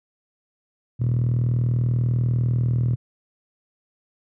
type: tone with band-pass filter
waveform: 5% pulse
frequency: 40.13 Hz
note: E1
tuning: 46 cents flat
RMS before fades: -21 dBFS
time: 0.99-2.96 s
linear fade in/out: 20 ms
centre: 120 Hz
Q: 7.6
effects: none